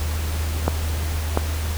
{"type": "clicks", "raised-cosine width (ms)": 1, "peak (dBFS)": -4, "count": 2, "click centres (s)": [0.68, 1.374], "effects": ["added 78 Hz sine -22 dBFS peak until 1.77 s", "pink hiss -32 dBFS RMS until 1.77 s"]}